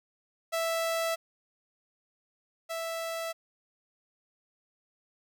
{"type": "tone pair in turn", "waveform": "sawtooth", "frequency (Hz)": [659.3, 659.3], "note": ["E5", "E5"], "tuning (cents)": [0, 0], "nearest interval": "unison", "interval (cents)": 0, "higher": "neither", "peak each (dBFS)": [-24, -29], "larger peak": "first", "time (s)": [[0.52, 1.16], [2.69, 3.33]], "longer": "neither", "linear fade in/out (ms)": 20, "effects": []}